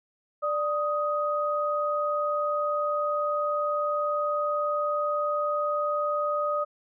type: tone pair together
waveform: sine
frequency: 590 / 1250.2 Hz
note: D5 / D#6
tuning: +8 / +8 cents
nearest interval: octave + minor second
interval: 1300 cents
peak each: -27 dBFS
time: 0.42-6.65 s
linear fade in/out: 20 ms
effects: none